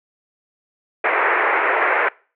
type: band-pass noise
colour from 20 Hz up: white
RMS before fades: -18 dBFS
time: 1.04-2.09 s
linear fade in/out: 5 ms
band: 360 to 2200 Hz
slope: 48 dB/octave
effects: noise-tail reverb RT60 0.4 s tail -24 dB re dry